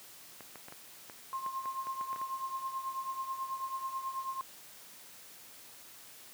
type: clicks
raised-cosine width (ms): 0.5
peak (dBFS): -32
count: 12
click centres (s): 0.407 / 0.557 / 0.684 / 0.724 / 1.098 / 1.463 / 1.657 / 1.87 / 2.011 / 2.13 / 2.161 / 2.215
type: tone with tremolo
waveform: sine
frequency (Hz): 1062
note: C6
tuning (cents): +25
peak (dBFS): -32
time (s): 1.33-4.41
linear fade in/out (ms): 0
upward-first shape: triangle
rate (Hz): 9.2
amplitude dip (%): 75
effects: white hiss -53 dBFS RMS until 6.33 s + high-pass 100 Hz 12 dB/octave